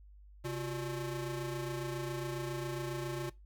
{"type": "ring-modulated tone", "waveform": "35% pulse", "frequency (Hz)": 241.3, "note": "B3", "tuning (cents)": -40, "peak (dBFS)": -31, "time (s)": [0.44, 3.3], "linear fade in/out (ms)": 10, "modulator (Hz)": 107, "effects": ["noise-tail reverb RT60 0.2 s tail -20 dB re dry", "added 50 Hz sine -53 dBFS peak until 3.45 s"]}